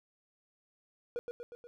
triangle tone with echo, 480 Hz, B4, 49 cents flat, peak -31 dBFS, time 1.16-1.19 s, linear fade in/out 0 ms, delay 120 ms, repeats 4, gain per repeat -4 dB, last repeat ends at 1.67 s, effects none

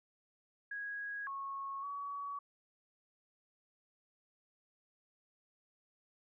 sine tone with pitch steps, 1653 / 1098 / 1131 Hz, G#6 / C#6 / C#6, -9 / -17 / +34 cents, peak -39 dBFS, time 0.71-2.39 s, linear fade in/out 5 ms, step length 560 ms, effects none

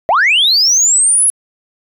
sine linear sweep, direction up, 597 to 10710 Hz, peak -6 dBFS, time 0.09-1.3 s, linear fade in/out 0 ms, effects tanh soft clip ceiling -5 dBFS

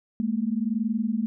sine tone pair together, 211.3 / 232.4 Hz, G#3 / A#3, +30 / -5 cents, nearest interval major second, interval 165 cents, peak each -26 dBFS, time 0.2-1.26 s, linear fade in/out 0 ms, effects none

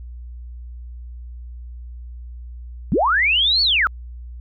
sine linear two-way sweep, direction up then down, 130.5 to 4510 to 1225 Hz, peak -14 dBFS, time 2.92-3.87 s, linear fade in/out 0 ms, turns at 3.62 s, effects added 60 Hz sine -32 dBFS peak until 4.4 s

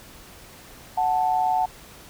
sine tone pair together, 740 / 880 Hz, F#5 / A5, 0 / 0 cents, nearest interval minor third, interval 300 cents, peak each -21 / -23 dBFS, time 0.97-1.66 s, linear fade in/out 10 ms, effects pink hiss -46 dBFS RMS until 2.09 s

